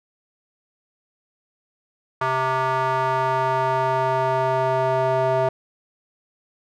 square tone with band-pass filter sweep, 130.81 Hz, C3, in tune, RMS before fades -21 dBFS, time 2.21-5.49 s, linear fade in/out 5 ms, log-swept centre 1100 to 700 Hz, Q 2.6, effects none

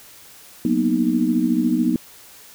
sine chord, B major seventh, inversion second, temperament equal, 185 / 233.1 / 246.9 / 311.1 Hz, F#3 / A#3 / B3 / D#4, 0 / 0 / 0 / 0 cents, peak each -25 / -22 / -20 / -21 dBFS, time 0.65-1.96 s, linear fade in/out 2 ms, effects white hiss -45 dBFS RMS until 2.54 s

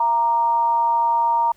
sine tone with amplitude modulation, 932.3 Hz, A#5, in tune, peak -13 dBFS, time 0-1.52 s, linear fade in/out 5 ms, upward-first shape sine, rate 254 Hz, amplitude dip 50%, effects pink hiss -58 dBFS RMS until 1.56 s

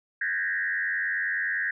sine tone with frequency modulation, 1746 Hz, A6, 14 cents flat, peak -25 dBFS, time 0.21-1.71 s, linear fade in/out 5 ms, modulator 89.8 Hz, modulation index 2, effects none

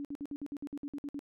sine tone bursts, 286 Hz, D4, 46 cents flat, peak -36 dBFS, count 12, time 0-1.192 s, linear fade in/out 0 ms, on 48 ms, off 56 ms, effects none

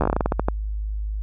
slowing click train, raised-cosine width 1 ms, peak -6 dBFS, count 13, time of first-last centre 0.01-0.485 s, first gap 12 ms, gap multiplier 1.2, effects added 52 Hz sine -24 dBFS peak until 1.22 s

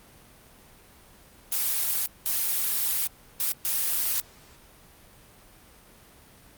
blue noise bursts at uneven times, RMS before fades -26 dBFS, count 4, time 1.52-2.06 / 2.26-3.07 / 3.4-3.52 / 3.65-4.2 s, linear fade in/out 0 ms, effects pink hiss -53 dBFS RMS until 6.57 s + Opus 32 kbps

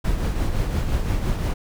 brown noise with tremolo, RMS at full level -20 dBFS, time 0.04-1.54 s, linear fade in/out 10 ms, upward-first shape triangle, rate 5.8 Hz, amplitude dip 50%, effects none

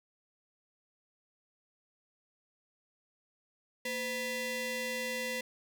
sawtooth ring-modulated tone, 740 Hz, F#5, in tune, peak -27 dBFS, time 3.85-5.41 s, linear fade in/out 5 ms, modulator 1250 Hz, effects none

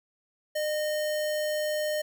sine tone with sample-and-hold, 607 Hz, D#5, 43 cents flat, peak -26 dBFS, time 0.55-2.02 s, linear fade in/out 10 ms, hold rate 2450 Hz, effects none

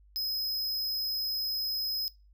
square tone, 5090 Hz, D#8, 39 cents sharp, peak -30 dBFS, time 0.16-2.08 s, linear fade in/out 0 ms, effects noise-tail reverb RT60 0.3 s tail -22 dB re dry + added 50 Hz sine -56 dBFS peak until 2.33 s

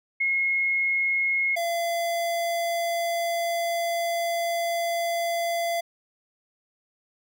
sine / square tone pair in turn, 2162 / 681 Hz, C#7 / F5, -44 / -44 cents, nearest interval octave + minor sixth, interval 2000 cents, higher first, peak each -21 / -25 dBFS, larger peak first, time 0.2-1.56 / 1.56-5.81 s, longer second, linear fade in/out 10 ms, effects none

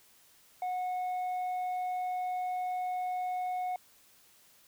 triangle tone with tanh clipping, 731 Hz, F#5, 21 cents flat, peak -32 dBFS, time 0.62-3.76 s, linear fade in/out 2 ms, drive 8 dB, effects white hiss -62 dBFS RMS until 4.67 s

